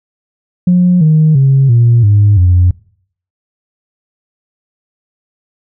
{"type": "tone with pitch steps", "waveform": "sine", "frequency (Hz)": [179.1, 155.92, 135.73, 118.16, 102.87, 89.55], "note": ["F3", "D#3", "C#3", "A#2", "G#2", "F2"], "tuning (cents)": [44, 4, -36, 24, -16, 44], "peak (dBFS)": -3, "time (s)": [0.67, 2.71], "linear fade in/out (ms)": 5, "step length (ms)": 340, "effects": ["noise-tail reverb RT60 0.6 s tail -23 dB re dry", "tanh soft clip ceiling -1 dBFS"]}